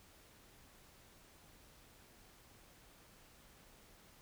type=silence; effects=pink hiss -63 dBFS RMS until 4.21 s